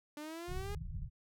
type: exponential sweep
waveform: sawtooth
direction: up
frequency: 293.7 to 415.3 Hz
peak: -39 dBFS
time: 0.17-0.75 s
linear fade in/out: 2 ms
type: low-pass noise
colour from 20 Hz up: pink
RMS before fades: -41 dBFS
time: 0.47-1.1 s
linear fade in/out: 50 ms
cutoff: 170 Hz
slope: 96 dB/octave
effects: none